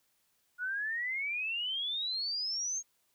sine exponential sweep, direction up, 1437 to 6570 Hz, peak -32 dBFS, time 0.58-2.83 s, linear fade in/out 50 ms, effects white hiss -74 dBFS RMS until 3.14 s

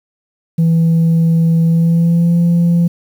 sine tone with pitch glide, 164.81 to 171.12 Hz, E3 to F3, 0 to -35 cents, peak -6 dBFS, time 0.58-2.88 s, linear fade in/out 10 ms, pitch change +65 cents, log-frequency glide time 1.64-2.37 s, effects tanh soft clip ceiling -7 dBFS + 7-bit

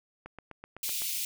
click train, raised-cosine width 0.5 ms, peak -28 dBFS, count 7, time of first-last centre 0.26-1.019 s, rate 7.9 Hz
white high-pass noise, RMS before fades -33 dBFS, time 0.83-1.25 s, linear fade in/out 2 ms, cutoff 2300 Hz, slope 48 dB/octave
effects none

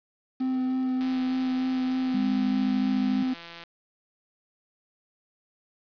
triangle tone with vibrato, 258.2 Hz, C4, 23 cents flat, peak -22 dBFS, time 0.4-3.34 s, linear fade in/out 10 ms, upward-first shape sine, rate 3.3 Hz, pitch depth 10 cents each way
click train, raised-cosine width 0.2 ms, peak -25 dBFS, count 445, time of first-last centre 1.01-3.637 s, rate 169 Hz
sine tone, 204.3 Hz, G#3, 28 cents flat, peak -26 dBFS, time 2.14-3.23 s, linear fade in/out 5 ms
effects resampled to 11025 Hz + 8-bit

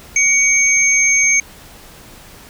sine tone pair together, 2252 / 6370 Hz, C#7 / G8, +27 / +27 cents, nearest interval octave + tritone, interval 1800 cents, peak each -13 dBFS, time 0.16-1.4 s, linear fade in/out 2 ms, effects pink hiss -40 dBFS RMS until 2.49 s

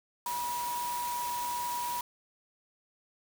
sine tone in noise, 968 Hz, B5, 35 cents flat, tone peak -32 dBFS, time 0.26-2.01 s, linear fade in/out 2 ms, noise white, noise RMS -40 dBFS, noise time 0.26-2.01 s, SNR +5 dB, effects none

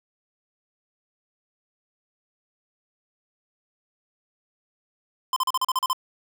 square tone bursts, 1034 Hz, C6, 21 cents flat, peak -21 dBFS, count 9, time 5.33-5.931 s, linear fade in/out 2 ms, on 33 ms, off 38 ms, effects none

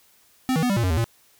square tone with pitch steps, 258.4 / 160.8 / 247.8 / 197.1 / 117.2 / 91.9 / 80.3 / 115.4 Hz, C4 / E3 / B3 / G3 / A#2 / F#2 / E2 / A#2, -21 / -43 / +6 / +10 / +10 / -11 / -45 / -17 cents, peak -20 dBFS, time 0.49-1.042 s, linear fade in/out 0 ms, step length 69 ms, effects white hiss -58 dBFS RMS until 1.39 s

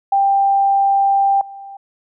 sine tone with level steps, 790 Hz, G5, 13 cents sharp, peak -11 / -31 dBFS, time 0.12-1.77 s, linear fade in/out 5 ms, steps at 1.41 s, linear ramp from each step 2 ms, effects none

